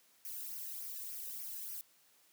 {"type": "noise with flanger", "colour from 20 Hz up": "violet", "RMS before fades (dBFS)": -44, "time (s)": [0.25, 1.81], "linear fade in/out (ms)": 0, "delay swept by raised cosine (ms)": [0.25, 0.93], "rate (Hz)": 3.4, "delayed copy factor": -0.65, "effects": ["white hiss -68 dBFS RMS until 2.32 s", "high-pass 150 Hz 12 dB/octave"]}